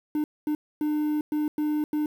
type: tone bursts at uneven times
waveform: triangle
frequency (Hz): 301.2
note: D4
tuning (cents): +44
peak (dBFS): -21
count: 6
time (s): 0.15-0.24 / 0.47-0.55 / 0.81-1.21 / 1.32-1.48 / 1.58-1.84 / 1.93-2.06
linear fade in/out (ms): 2
effects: 8-bit